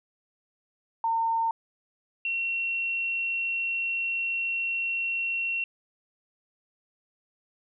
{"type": "tone pair in turn", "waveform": "sine", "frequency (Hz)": [910, 2727], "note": ["A#5", "F7"], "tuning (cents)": [-42, -42], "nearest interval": "octave + perfect fifth", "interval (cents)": 1900, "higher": "second", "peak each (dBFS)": [-23, -26], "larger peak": "first", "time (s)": [[1.04, 1.51], [2.25, 5.64]], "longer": "second", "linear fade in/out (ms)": 2, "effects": []}